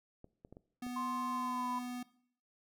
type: clicks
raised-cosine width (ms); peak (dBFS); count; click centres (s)
2; -38; 5; 0.244 / 0.449 / 0.526 / 0.569 / 0.866
type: tone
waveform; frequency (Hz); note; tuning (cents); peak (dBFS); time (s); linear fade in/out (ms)
square; 246.9; B3; 0; -40; 0.82-2.03; 5
type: tone with pitch glide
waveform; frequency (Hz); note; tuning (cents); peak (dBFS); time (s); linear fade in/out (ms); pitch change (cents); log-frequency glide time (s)
sine; 1046.5 to 999.8; C6 to B5; 0 to +21; -36; 0.96-1.79; 5; -79; 1.29-1.68
effects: noise-tail reverb RT60 0.6 s tail -19 dB re dry